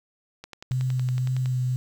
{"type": "click train", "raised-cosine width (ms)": 0.2, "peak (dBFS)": -22, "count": 12, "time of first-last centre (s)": [0.44, 1.459], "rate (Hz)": 10.8}
{"type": "tone with vibrato", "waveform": "sine", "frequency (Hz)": 127.6, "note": "C3", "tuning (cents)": -43, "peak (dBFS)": -22, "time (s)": [0.71, 1.76], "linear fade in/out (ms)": 0, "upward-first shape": "sine", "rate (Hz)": 1.9, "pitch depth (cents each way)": 18}
{"effects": ["8-bit"]}